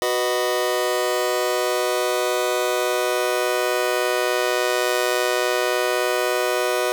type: chord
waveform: sawtooth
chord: B major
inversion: second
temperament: just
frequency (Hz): 370.4 / 493.9 / 617.4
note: F#4 / B4 / D#5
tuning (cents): +2 / 0 / -14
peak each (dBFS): -20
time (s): 0.02-6.92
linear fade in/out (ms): 0
effects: none